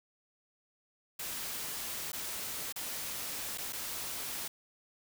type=noise with dropouts; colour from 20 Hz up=white; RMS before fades=-39 dBFS; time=1.19-4.48 s; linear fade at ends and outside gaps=5 ms; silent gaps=2.119-2.13 / 2.725-2.759 / 3.576-3.582 / 3.725-3.73 s; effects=none